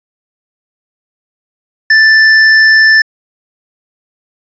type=tone with tanh clipping; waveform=triangle; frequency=1763 Hz; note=A6; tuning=3 cents sharp; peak=-5 dBFS; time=1.9-3.02 s; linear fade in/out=5 ms; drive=17 dB; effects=resampled to 16000 Hz